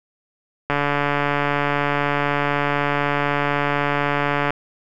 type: click train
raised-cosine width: 0.5 ms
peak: -5 dBFS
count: 549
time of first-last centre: 0.7-4.506 s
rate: 144 Hz
effects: none